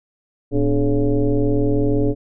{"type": "tone with frequency modulation", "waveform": "sine", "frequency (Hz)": 155.56, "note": "D#3", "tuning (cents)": 0, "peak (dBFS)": -14, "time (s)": [0.51, 2.15], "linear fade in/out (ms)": 50, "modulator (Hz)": 135, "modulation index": 2.4, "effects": []}